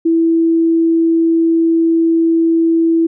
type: tone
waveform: sine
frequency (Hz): 329.6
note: E4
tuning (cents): 0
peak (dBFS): -9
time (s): 0.05-3.07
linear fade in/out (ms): 10
effects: none